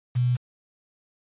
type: tone with quantisation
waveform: sine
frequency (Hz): 123.47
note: B2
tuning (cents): 0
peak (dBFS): -19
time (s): 0.15-0.37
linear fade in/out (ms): 20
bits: 7
effects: resampled to 8000 Hz